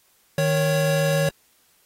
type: tone pair together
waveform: square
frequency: 155.56 / 554.8 Hz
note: D#3 / C#5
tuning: 0 / +1 cents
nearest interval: octave + minor seventh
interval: 2201 cents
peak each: -22 dBFS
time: 0.38-1.29 s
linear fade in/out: 2 ms
effects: white hiss -61 dBFS RMS until 1.85 s + AAC 48 kbps